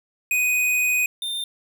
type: tone pair in turn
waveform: square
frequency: 2493 / 3611 Hz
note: D#7 / A7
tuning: +3 / +44 cents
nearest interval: tritone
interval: 641 cents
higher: second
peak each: -19 / -26 dBFS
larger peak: first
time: 0.31-1.06 / 1.22-1.44 s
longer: first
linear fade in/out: 2 ms
effects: none